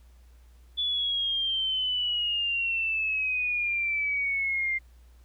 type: exponential sweep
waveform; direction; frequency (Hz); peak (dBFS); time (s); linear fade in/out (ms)
sine; down; 3459 to 2093; -25; 0.77-4.79; 20
effects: added 60 Hz sine -51 dBFS peak until 5.24 s + pink hiss -66 dBFS RMS until 5.24 s